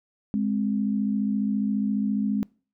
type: tone pair together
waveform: sine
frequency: 207.7 / 262.3 Hz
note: G#3 / C4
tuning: 0 / +4 cents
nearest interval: major third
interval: 404 cents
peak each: -23 / -28 dBFS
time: 0.34-2.43 s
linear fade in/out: 0 ms
effects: noise-tail reverb RT60 0.4 s tail -25 dB re dry